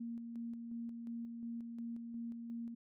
sine tone with tremolo, 233.1 Hz, A#3, in tune, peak -40 dBFS, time 0-2.75 s, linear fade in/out 10 ms, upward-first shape square, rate 2.8 Hz, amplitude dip 35%, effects none

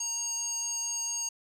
square tone with band-pass filter, 932.3 Hz, A#5, in tune, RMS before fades -33 dBFS, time 0-1.29 s, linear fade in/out 5 ms, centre 6500 Hz, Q 6.2, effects none

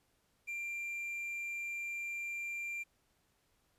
triangle tone with quantisation, 2375 Hz, D7, 19 cents sharp, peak -36 dBFS, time 0.47-2.84 s, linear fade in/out 20 ms, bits 11, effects pink hiss -75 dBFS RMS until 3.78 s + resampled to 32000 Hz

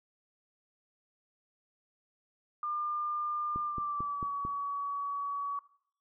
sine tone with pitch glide, 1200 to 1132.6 Hz, D6 to C#6, +37 to +37 cents, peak -32 dBFS, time 2.63-5.59 s, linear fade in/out 2 ms, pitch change -100 cents, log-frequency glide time 3.62-4.31 s
click train, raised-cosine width 3 ms, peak -27 dBFS, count 5, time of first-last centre 3.56-4.451 s, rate 4.49 Hz
effects noise-tail reverb RT60 0.6 s tail -18 dB re dry

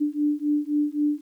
sine beating tone pair, 293.7 / 297.5 Hz, D4 / D4, 0 / +22 cents, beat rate 3.8 Hz, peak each -24 dBFS, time 0-1.21 s, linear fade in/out 20 ms, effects 10-bit

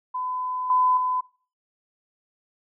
sine tone with level steps, 1009 Hz, B5, 37 cents sharp, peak -26 / -17 / -22 dBFS, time 0.14-1.21 s, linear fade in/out 10 ms, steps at 0.7 / 0.97 s, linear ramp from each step 2 ms, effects noise-tail reverb RT60 0.4 s tail -21 dB re dry

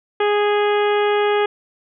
harmonic tone, 414 Hz, G#4, 5 cents flat, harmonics 1 / 2 / 3 / 4 / 5 / 6 / 7 / 8, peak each -16 / -22 / -26 / -28 / -30 / -32 / -33 / -34 dBFS, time 0.2-1.46 s, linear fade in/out 5 ms, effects none

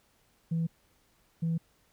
sine tone pair in turn, 164.81 / 164.81 Hz, E3 / E3, 0 / 0 cents, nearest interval unison, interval 0 cents, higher neither, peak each -25 dBFS, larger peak neither, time 0.51-0.67 / 1.42-1.58 s, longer neither, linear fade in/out 10 ms, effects tanh soft clip ceiling -24 dBFS + pink hiss -68 dBFS RMS until 1.92 s

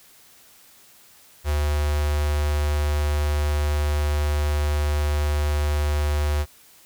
square tone with notch filter, 74 Hz, D2, 14 cents sharp, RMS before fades -22 dBFS, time 1.44-6.46 s, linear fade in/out 50 ms, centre 240 Hz, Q 1.3, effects white hiss -52 dBFS RMS until 6.85 s

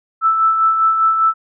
sine tone with tremolo, 1319 Hz, E6, 1 cent sharp, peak -9 dBFS, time 0.21-1.34 s, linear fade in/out 50 ms, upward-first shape sine, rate 5 Hz, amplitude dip 45%, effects none

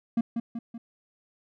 triangle tone with echo, 231.8 Hz, A#3, 10 cents flat, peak -19 dBFS, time 0.17-0.21 s, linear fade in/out 5 ms, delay 190 ms, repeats 3, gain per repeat -5 dB, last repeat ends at 0.78 s, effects none

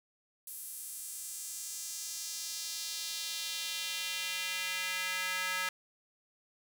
square tone with high-pass filter sweep, 184.4 Hz, F#3, 6 cents flat, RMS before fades -38 dBFS, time 0.47-5.69 s, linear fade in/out 2 ms, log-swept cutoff 11000 to 1600 Hz, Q 1.6, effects none

